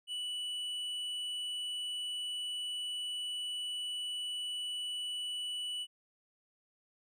triangle tone with hard clipping, 2960 Hz, F#7, in tune, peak -37 dBFS, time 0.07-5.87 s, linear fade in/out 50 ms, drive 8 dB, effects none

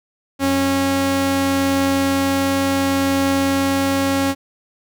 sawtooth tone pair together, 91.53 / 273.9 Hz, F#2 / C#4, -18 / -21 cents, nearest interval octave + perfect fifth, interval 1897 cents, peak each -23 / -12 dBFS, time 0.39-4.35 s, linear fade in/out 50 ms, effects none

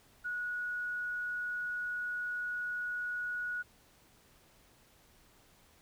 sine tone, 1460 Hz, F#6, 24 cents flat, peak -34 dBFS, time 0.24-3.63 s, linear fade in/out 20 ms, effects pink hiss -64 dBFS RMS until 5.81 s

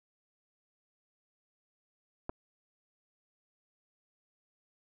clicks, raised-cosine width 1 ms, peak -22 / -29 dBFS, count 2, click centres 2.294 / 2.297 s, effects none

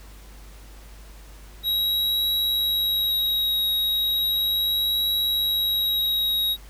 square tone with vibrato, 3832 Hz, A#7, 47 cents sharp, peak -21 dBFS, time 1.63-6.57 s, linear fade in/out 50 ms, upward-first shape triangle, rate 0.36 Hz, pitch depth 16 cents each way, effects added 50 Hz sine -42 dBFS peak until 6.69 s + pink hiss -50 dBFS RMS until 6.69 s

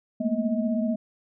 sine tone cluster, 209.7 / 224.4 / 239.9 / 633 Hz, G#3 / A3 / A#3 / D#5, +17 / +34 / +50 / +30 cents, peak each -32 / -26 / -27 / -31 dBFS, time 0.2-0.96 s, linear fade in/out 10 ms, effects none

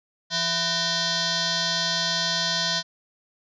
sine tone with frequency modulation, 168.9 Hz, E3, 42 cents sharp, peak -21 dBFS, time 0.3-2.83 s, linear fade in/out 50 ms, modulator 835 Hz, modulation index 6.2, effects tanh soft clip ceiling -17 dBFS + resampled to 16000 Hz

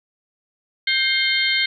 sine tone cluster, 1573 / 2123 / 3148 / 3652 / 4252 Hz, G6 / C7 / G7 / A#7 / C8, +6 / +25 / +7 / -36 / +27 cents, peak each -26 / -20 / -23 / -27 / -25 dBFS, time 0.87-1.66 s, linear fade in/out 5 ms, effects none

